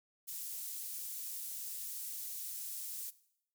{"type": "high-pass noise", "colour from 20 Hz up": "pink", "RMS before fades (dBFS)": -43, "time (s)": [0.27, 3.11], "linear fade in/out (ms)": 20, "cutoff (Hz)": 9800, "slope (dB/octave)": 12, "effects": ["noise-tail reverb RT60 0.7 s tail -18 dB re dry"]}